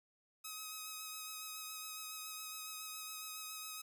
5% pulse tone with vibrato, 1269 Hz, D#6, 34 cents sharp, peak -33 dBFS, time 0.44-3.82 s, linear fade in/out 10 ms, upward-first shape sine, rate 7.2 Hz, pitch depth 17 cents each way, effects none

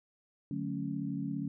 sine chord, D major seventh, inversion none, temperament equal with one note detuned, 147.68 / 185 / 220 / 277.2 Hz, D3 / F#3 / A3 / C#4, +10 / 0 / 0 / 0 cents, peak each -39 / -39 / -40 / -37 dBFS, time 0.51-1.48 s, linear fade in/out 2 ms, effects none

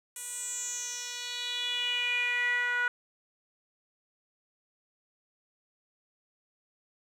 10% pulse tone with band-pass filter sweep, 487.7 Hz, B4, 22 cents flat, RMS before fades -32 dBFS, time 0.16-2.88 s, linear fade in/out 2 ms, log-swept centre 9700 to 1500 Hz, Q 5.1, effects none

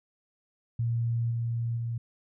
sine tone with level steps, 116.8 Hz, A#2, 4 cents sharp, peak -25 / -27 / -29 dBFS, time 0.79-1.98 s, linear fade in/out 5 ms, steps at 1.3 / 1.76 s, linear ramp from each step 20 ms, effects none

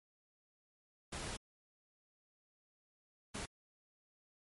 pink noise bursts at uneven times, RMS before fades -43 dBFS, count 2, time 1.12-1.37 / 3.34-3.46 s, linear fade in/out 10 ms, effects MP3 48 kbps

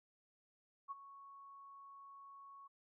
sine tone with ADSR envelope, 1108 Hz, C#6, 1 cent flat, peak -40 dBFS, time 0.88-2.68 s, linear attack 32 ms, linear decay 23 ms, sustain -14 dB, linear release 15 ms, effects none

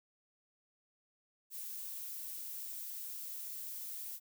violet noise, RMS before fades -44 dBFS, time 1.5-4.2 s, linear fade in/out 50 ms, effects none

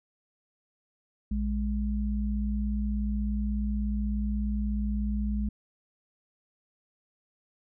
sine tone pair together, 58.28 / 207.7 Hz, A#1 / G#3, 0 / 0 cents, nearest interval octave + minor seventh, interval 2200 cents, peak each -28 / -30 dBFS, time 1.31-5.49 s, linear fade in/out 5 ms, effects none

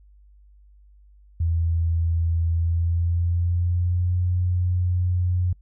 sine tone with pitch glide, 83.2 to 89.69 Hz, E2 to F2, +17 to +47 cents, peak -19 dBFS, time 1.4-5.53 s, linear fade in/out 5 ms, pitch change +130 cents, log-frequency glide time 2.51-4.21 s, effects noise-tail reverb RT60 0.1 s tail -26 dB re dry + added 50 Hz sine -49 dBFS peak until 5.61 s

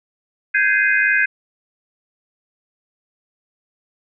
sine chord, Ab major seventh, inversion third, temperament just, 1557.4 / 1661.2 / 2077 / 2492 Hz, G6 / Ab6 / C7 / Eb7, -12 / 0 / -13 / +2 cents, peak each -18 / -18 / -20 / -21 dBFS, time 0.54-1.26 s, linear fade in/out 10 ms, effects none

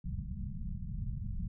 pink low-pass noise, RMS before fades -38 dBFS, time 0.04-1.48 s, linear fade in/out 5 ms, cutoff 210 Hz, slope 96 dB/octave, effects none

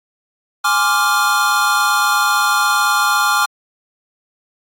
square chord, D half-diminished seventh, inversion second, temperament equal, 830.6 / 1046.5 / 1174.7 / 1396.9 Hz, Ab5 / C6 / D6 / F6, 0 / 0 / 0 / 0 cents, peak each -21 / -23 / -18 / -17 dBFS, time 0.64-3.46 s, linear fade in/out 10 ms, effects AAC 64 kbps

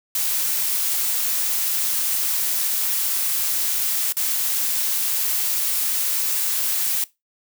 blue noise with dropouts, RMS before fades -22 dBFS, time 0.15-7.04 s, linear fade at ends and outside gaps 2 ms, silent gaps 4.124-4.168 s, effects noise-tail reverb RT60 0.2 s tail -20 dB re dry

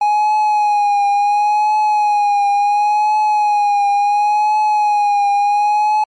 triangle tone with vibrato, 830.6 Hz, G#5, in tune, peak -9 dBFS, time 0.01-6.04 s, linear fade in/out 5 ms, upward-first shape triangle, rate 0.71 Hz, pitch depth 48 cents each way, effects MP3 48 kbps

